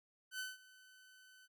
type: tone with ADSR envelope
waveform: sawtooth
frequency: 1515 Hz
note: F#6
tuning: 40 cents sharp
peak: -36 dBFS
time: 0.31-1.48 s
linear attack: 82 ms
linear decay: 180 ms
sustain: -21 dB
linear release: 36 ms
effects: none